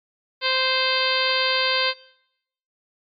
harmonic tone, 521 Hz, C5, 7 cents flat, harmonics 1 / 2 / 3 / 4 / 5 / 6 / 7 / 8 / 9, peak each -28 / -28 / -28 / -28 / -28 / -28 / -28 / -28 / -28 dBFS, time 0.41-1.94 s, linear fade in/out 50 ms, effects noise-tail reverb RT60 0.8 s tail -22 dB re dry + AAC 48 kbps

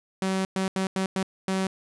sawtooth tone bursts at uneven times, 190.2 Hz, F#3, 48 cents sharp, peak -20 dBFS, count 6, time 0.22-0.45 / 0.56-0.68 / 0.76-0.87 / 0.96-1.06 / 1.16-1.23 / 1.48-1.67 s, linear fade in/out 2 ms, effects resampled to 24000 Hz + 10-bit

